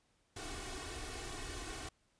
pink noise with comb filter, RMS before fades -44 dBFS, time 0.36-1.89 s, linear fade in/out 5 ms, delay 2.7 ms, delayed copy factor +0.85, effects pink hiss -75 dBFS RMS until 2.19 s + resampled to 22050 Hz

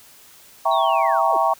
sine chord, E diminished seventh, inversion none, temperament equal, 659.3 / 784 / 932.3 / 1108.7 Hz, E5 / G5 / Bb5 / Db6, 0 / 0 / 0 / 0 cents, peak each -21 dBFS, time 0.65-1.54 s, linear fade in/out 10 ms
sine linear sweep, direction down, 3951 to 293.7 Hz, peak -30 dBFS, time 0.71-1.37 s, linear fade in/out 5 ms
effects white hiss -48 dBFS RMS until 1.59 s

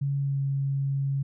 sine tone with pitch glide, 139.8 to 137.88 Hz, C#3 to C#3, +15 to -9 cents, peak -24 dBFS, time 0.01-1.23 s, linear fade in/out 10 ms, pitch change -24 cents, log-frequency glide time 0.18-0.4 s, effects none

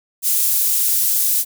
pink high-pass noise, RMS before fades -17 dBFS, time 0.22-1.45 s, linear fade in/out 50 ms, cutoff 11000 Hz, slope 12 dB/octave, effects none

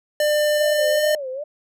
square tone with pitch glide, 598 to 604.9 Hz, D5 to D#5, +31 to -49 cents, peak -17 dBFS, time 0.2-1.15 s, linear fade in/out 2 ms, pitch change +20 cents, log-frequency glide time 0.68-1.03 s
sine tone with vibrato, 579 Hz, D5, 25 cents flat, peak -26 dBFS, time 0.57-1.44 s, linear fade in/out 10 ms, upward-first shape sine, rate 2.4 Hz, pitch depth 210 cents each way
effects none

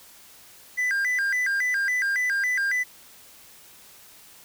triangle tone with vibrato, 1787 Hz, A6, 26 cents sharp, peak -20 dBFS, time 0.77-2.84 s, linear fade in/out 20 ms, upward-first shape square, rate 3.6 Hz, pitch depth 190 cents each way, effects white hiss -50 dBFS RMS until 4.44 s

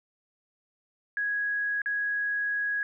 sine tone with dropouts, 1661.2 Hz, G#6, in tune, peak -26 dBFS, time 1.17-2.83 s, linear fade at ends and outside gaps 1 ms, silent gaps 1.818-1.859 s, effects none

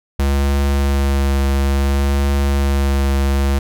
square tone with vibrato, 69.3 Hz, C#2, in tune, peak -14 dBFS, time 0.19-3.59 s, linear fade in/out 5 ms, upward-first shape triangle, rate 0.59 Hz, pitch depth 18 cents each way, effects none

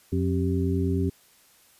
harmonic tone with a mistuned harmonic, 89.6 Hz, F2, 45 cents sharp, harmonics 1 / 2 / 3 / 4, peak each -25 / -29 / -28 / -30 dBFS, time 0.12-1.1 s, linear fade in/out 10 ms, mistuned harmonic 4, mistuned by +140 cents, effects white hiss -58 dBFS RMS until 1.79 s + resampled to 32000 Hz

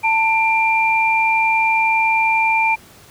sine tone pair together, 890 / 2376 Hz, A5 / D7, +20 / +20 cents, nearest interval octave + perfect fourth, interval 1700 cents, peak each -16 dBFS, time 0.03-2.76 s, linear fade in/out 20 ms, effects pink hiss -45 dBFS RMS until 3.1 s + high-pass 60 Hz 12 dB/octave

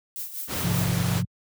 violet noise with tremolo, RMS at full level -32 dBFS, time 0.16-0.89 s, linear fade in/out 0 ms, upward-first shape sine, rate 5.2 Hz, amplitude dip 65%
pink noise, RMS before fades -30 dBFS, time 0.47-1.23 s, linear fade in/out 50 ms
sine chord, F minor, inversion first, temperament just, 104.77 / 130.96 / 174.61 Hz, Ab2 / C3 / F3, +16 / +2 / 0 cents, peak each -27 / -27 / -26 dBFS, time 0.63-1.25 s, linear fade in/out 10 ms
effects high-pass 60 Hz 12 dB/octave

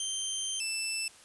15% pulse tone pair in turn, 3132 / 2650 Hz, G7 / E7, -2 / +9 cents, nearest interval minor third, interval 289 cents, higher first, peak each -24 dBFS, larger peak neither, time 0-0.6 / 0.6-1.08 s, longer first, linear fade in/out 2 ms, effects white hiss -55 dBFS RMS until 1.24 s + resampled to 24000 Hz

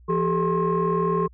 sine tone cluster, 171 / 391.2 / 431.3 / 1067 Hz, F3 / G4 / A4 / C6, -36 / -4 / -35 / +34 cents, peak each -24 dBFS, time 0.08-1.28 s, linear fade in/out 20 ms, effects tanh soft clip ceiling -14 dBFS + added 60 Hz sine -47 dBFS peak until 1.33 s

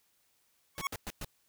25% pulse tone with exponential growth, 1105 Hz, C#6, 6 cents flat, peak -23 dBFS, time 0.75-0.87 s, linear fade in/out 1 ms, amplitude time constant 25 ms
pink noise bursts, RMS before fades -39 dBFS, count 4, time 0.78-1.246 s, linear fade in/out 0 ms, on 34 ms, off 110 ms
effects white hiss -72 dBFS RMS until 1.48 s

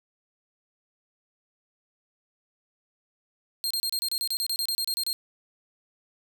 sawtooth tone bursts, 4206 Hz, C8, 8 cents sharp, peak -23 dBFS, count 16, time 3.64-5.13 s, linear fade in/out 0 ms, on 65 ms, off 30 ms, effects none

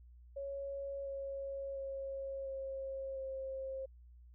sine tone with pitch steps, 554.4 / 549 / 543.6 / 538.3 / 533 Hz, C#5 / C#5 / C#5 / C5 / C5, 0 / -17 / -34 / +49 / +32 cents, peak -39 dBFS, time 0.36-3.86 s, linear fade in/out 10 ms, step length 700 ms, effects added 60 Hz sine -55 dBFS peak until 4.34 s

